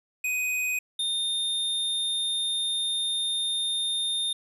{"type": "tone pair in turn", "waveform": "square", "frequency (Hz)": [2500, 3640], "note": ["D#7", "A#7"], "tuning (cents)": [8, -42], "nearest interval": "perfect fifth", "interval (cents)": 650, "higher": "second", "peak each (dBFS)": -26, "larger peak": "neither", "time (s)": [[0.24, 0.79], [0.99, 4.33]], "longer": "second", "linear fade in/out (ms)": 5, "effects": ["resampled to 32000 Hz", "10-bit"]}